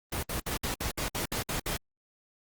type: noise bursts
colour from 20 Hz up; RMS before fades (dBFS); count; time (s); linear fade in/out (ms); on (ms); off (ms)
pink; -32; 10; 0.12-1.769; 5; 110; 61
effects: Opus 24 kbps